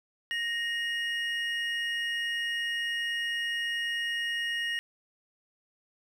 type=tone pair together; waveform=triangle; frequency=1864.7 / 2874 Hz; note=A#6 / F7; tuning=0 / +49 cents; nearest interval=perfect fifth; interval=749 cents; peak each=-29 / -32 dBFS; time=0.31-4.79 s; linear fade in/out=0 ms; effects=none